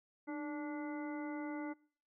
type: harmonic tone with a mistuned harmonic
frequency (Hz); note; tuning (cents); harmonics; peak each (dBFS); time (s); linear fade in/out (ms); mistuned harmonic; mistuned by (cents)
290.9; D4; -16; 1 / 2 / 3 / 4 / 5 / 7; -40 / -49 / -49 / -56 / -53 / -53; 0.27-1.74; 20; 1; +62
effects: noise-tail reverb RT60 0.6 s tail -26 dB re dry